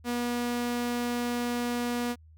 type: tone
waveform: sawtooth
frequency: 241.3 Hz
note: B3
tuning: 40 cents flat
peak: -24 dBFS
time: 0.04-2.16 s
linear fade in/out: 50 ms
effects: added 79 Hz sine -51 dBFS peak until 2.37 s